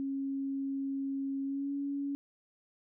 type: tone with pitch glide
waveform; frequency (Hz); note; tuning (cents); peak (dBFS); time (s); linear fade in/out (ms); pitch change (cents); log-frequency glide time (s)
sine; 273.2 to 281; C#4 to C#4; -25 to +24; -32; 0-2.15; 0; +49; 1.44-1.72
effects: none